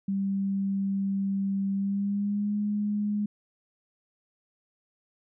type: tone with pitch glide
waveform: sine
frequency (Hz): 196 to 207.5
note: G3 to G#3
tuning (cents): 0 to -1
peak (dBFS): -25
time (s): 0.08-3.26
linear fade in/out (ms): 5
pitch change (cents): +99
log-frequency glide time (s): 1.73-2.56
effects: none